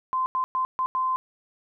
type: tone bursts at uneven times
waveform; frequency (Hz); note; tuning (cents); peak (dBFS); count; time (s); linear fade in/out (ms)
sine; 1035; C6; -19; -22; 5; 0.13-0.26 / 0.35-0.44 / 0.55-0.65 / 0.79-0.86 / 0.95-1.16; 0
effects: none